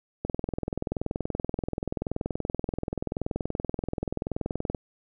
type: click train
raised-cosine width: 2 ms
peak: -15 dBFS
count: 95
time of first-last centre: 0.25-4.748 s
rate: 20.9 Hz
effects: none